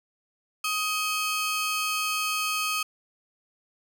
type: ring-modulated tone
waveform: sawtooth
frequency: 1900 Hz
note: A#6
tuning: 33 cents sharp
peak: -19 dBFS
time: 0.64-2.83 s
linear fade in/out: 5 ms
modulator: 647 Hz
effects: none